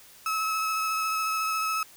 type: tone with vibrato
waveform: 35% pulse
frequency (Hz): 1293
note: E6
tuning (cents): -34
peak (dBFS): -24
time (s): 0.26-1.83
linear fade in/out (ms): 2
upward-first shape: triangle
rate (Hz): 14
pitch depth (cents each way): 16
effects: white hiss -52 dBFS RMS until 1.96 s